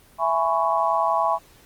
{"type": "chord", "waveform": "sine", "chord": "C# minor seventh", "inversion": "first", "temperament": "just", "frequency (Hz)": [665.2, 831.5, 997.9, 1108.7], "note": ["E5", "G#5", "B5", "C#6"], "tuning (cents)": [16, 2, 18, 0], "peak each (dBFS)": -24, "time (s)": [0.18, 1.39], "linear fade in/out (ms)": 50, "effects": ["pink hiss -53 dBFS RMS until 1.65 s", "Opus 24 kbps"]}